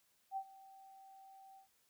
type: tone with ADSR envelope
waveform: sine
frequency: 775 Hz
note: G5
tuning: 20 cents flat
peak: -36 dBFS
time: 0.31-1.68 s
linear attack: 57 ms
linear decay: 68 ms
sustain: -20 dB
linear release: 110 ms
effects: white hiss -75 dBFS RMS until 1.89 s